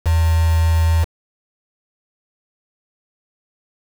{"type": "tone with quantisation", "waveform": "sine", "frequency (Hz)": 82, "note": "E2", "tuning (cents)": -9, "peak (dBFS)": -12, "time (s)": [0.05, 1.05], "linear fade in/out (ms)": 20, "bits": 4, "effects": []}